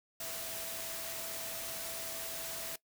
sine tone in noise, 659.3 Hz, E5, in tune, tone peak -48 dBFS, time 0.2-2.76 s, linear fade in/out 5 ms, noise white, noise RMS -41 dBFS, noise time 0.2-2.76 s, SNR -10 dB, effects noise-tail reverb RT60 0.1 s tail -20 dB re dry

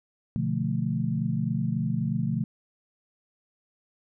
sine chord, B half-diminished seventh, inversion none, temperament equal, 123.47 / 146.83 / 174.61 / 220 Hz, B2 / D3 / F3 / A3, 0 / 0 / 0 / 0 cents, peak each -30 dBFS, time 0.36-2.44 s, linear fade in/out 0 ms, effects none

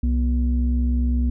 sine tone pair together, 63.9 / 241.3 Hz, C2 / B3, -40 / -40 cents, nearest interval octave + major seventh, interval 2300 cents, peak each -17 / -24 dBFS, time 0.03-1.3 s, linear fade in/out 5 ms, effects tanh soft clip ceiling -11 dBFS

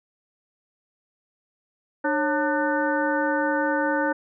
harmonic tone with a mistuned harmonic, 299.2 Hz, D4, 32 cents sharp, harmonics 1 / 2 / 3 / 4 / 5 / 6, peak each -26 / -26 / -27 / -36 / -27 / -34 dBFS, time 2.04-4.13 s, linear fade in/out 10 ms, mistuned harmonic 2, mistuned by -150 cents, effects none

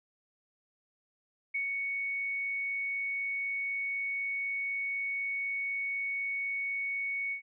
sine tone with ADSR envelope, 2224 Hz, C#7, 5 cents sharp, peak -29 dBFS, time 1.54-7.42 s, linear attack 11 ms, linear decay 110 ms, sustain -2 dB, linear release 100 ms, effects none

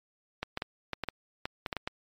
clicks, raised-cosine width 0.3 ms, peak -16 dBFS, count 11, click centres 0.43 / 0.574 / 0.621 / 0.933 / 1.037 / 1.087 / 1.455 / 1.662 / 1.728 / 1.767 / 1.875 s, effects MP3 64 kbps

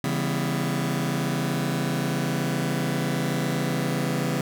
sawtooth chord, C# half-diminished seventh, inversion none, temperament just, 138.59 / 166.31 / 199.57 / 249.5 Hz, C#3 / E3 / G3 / B3, 0 / +16 / +31 / +18 cents, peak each -24 / -24 / -28 / -26 dBFS, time 0.04-4.41 s, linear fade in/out 2 ms, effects none

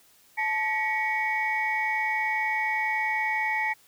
sine tone cluster, 871 / 1916 / 2235 Hz, A5 / A#6 / C#7, -18 / +47 / +14 cents, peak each -28 dBFS, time 0.37-3.74 s, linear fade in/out 20 ms, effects tanh soft clip ceiling -16 dBFS + white hiss -59 dBFS RMS until 3.87 s

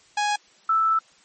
sawtooth / sine tone pair in turn, 830.6 / 1318.5 Hz, G#5 / E6, 0 / 0 cents, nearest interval minor sixth, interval 800 cents, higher second, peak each -17 dBFS, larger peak neither, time 0.17-0.36 / 0.69-0.99 s, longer second, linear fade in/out 5 ms, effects white hiss -56 dBFS RMS until 1.24 s + MP3 32 kbps

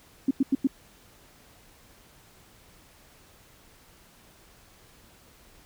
sine tone bursts, 269.6 Hz, C#4, 48 cents flat, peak -18 dBFS, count 4, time 0.28-0.672 s, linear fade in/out 5 ms, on 29 ms, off 92 ms, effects pink hiss -56 dBFS RMS until 5.65 s

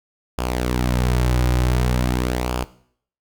sawtooth tone with flanger, 61.7 Hz, B1, 1 cent flat, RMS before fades -20 dBFS, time 0.38-2.64 s, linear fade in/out 0 ms, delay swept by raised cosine 0.5 to 4.5 ms, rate 0.46 Hz, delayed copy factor -0.55, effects noise-tail reverb RT60 0.6 s tail -18 dB re dry

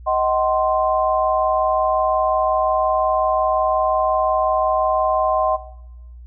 sine chord, C diminished, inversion first, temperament just, 627.9 / 753.5 / 1046.5 Hz, Eb5 / Gb5 / C6, +16 / +31 / 0 cents, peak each -20 / -21 / -20 dBFS, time 0.06-5.57 s, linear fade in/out 20 ms, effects noise-tail reverb RT60 0.9 s tail -18 dB re dry + added 60 Hz sine -36 dBFS peak until 6.26 s

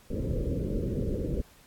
pink low-pass noise, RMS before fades -30 dBFS, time 0.1-1.42 s, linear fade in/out 10 ms, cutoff 560 Hz, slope 96 dB/octave, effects pink hiss -58 dBFS RMS until 1.66 s + AAC 64 kbps

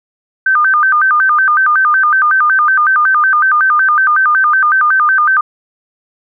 sine tone with vibrato, 1369 Hz, F6, 35 cents flat, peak -7 dBFS, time 0.46-5.41 s, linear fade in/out 5 ms, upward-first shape square, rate 5.4 Hz, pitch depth 210 cents each way, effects none

